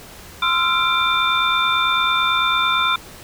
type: tone cluster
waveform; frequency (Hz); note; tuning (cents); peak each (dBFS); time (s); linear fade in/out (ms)
sine; 1034 / 1310 / 1379 / 2367 / 3573; C6 / E6 / F6 / D7 / A7; -21 / -11 / -22 / +13 / +26; -22 / -25 / -20 / -23 / -21; 0.42-2.96; 5
effects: pink hiss -40 dBFS RMS until 3.23 s